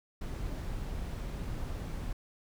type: noise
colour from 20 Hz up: brown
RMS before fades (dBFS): -37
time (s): 0.21-2.13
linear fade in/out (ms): 5
effects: none